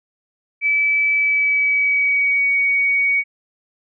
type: tone with pitch glide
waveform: sine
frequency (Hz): 2303 to 2245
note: D7 to C#7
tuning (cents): -34 to +21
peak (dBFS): -14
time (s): 0.61-3.24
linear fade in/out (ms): 50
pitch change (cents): -45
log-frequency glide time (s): 1.13-2.58
effects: none